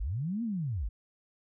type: linear two-way sweep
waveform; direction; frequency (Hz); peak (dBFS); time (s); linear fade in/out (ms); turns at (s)
sine; up then down; 39.52 to 241.1 to 39.52; -30; 0-0.89; 10; 0.43
effects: none